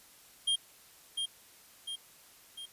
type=tone with echo; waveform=square; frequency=3214 Hz; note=G7; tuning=43 cents sharp; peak=-27 dBFS; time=0.47-0.56 s; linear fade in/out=10 ms; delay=700 ms; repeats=3; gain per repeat=-5 dB; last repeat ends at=2.66 s; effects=white hiss -58 dBFS RMS until 2.72 s + resampled to 32000 Hz